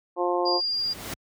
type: harmonic tone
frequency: 176.8 Hz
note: F3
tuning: 22 cents sharp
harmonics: 2 / 3 / 4 / 5 / 6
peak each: -26 / -28 / -29 / -30 / -31 dBFS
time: 0.16-0.61 s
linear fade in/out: 50 ms
type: noise with exponential growth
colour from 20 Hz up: pink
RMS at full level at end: -31 dBFS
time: 0.45-1.14 s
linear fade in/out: 5 ms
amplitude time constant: 150 ms
type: tone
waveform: sine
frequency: 4805 Hz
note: D8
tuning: 39 cents sharp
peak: -24 dBFS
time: 0.45-0.94 s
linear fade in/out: 20 ms
effects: high-pass 60 Hz 12 dB/octave